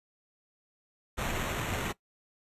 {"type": "noise with sample-and-hold", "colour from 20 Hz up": "pink", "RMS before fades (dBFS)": -33, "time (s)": [1.17, 1.93], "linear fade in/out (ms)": 20, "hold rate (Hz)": 4900, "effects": ["noise-tail reverb RT60 0.1 s tail -18 dB re dry", "resampled to 32000 Hz"]}